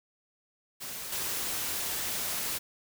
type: noise with level steps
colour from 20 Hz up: white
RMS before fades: -39 / -33 dBFS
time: 0.8-2.59 s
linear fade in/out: 20 ms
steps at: 1.12 s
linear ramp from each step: 5 ms
effects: none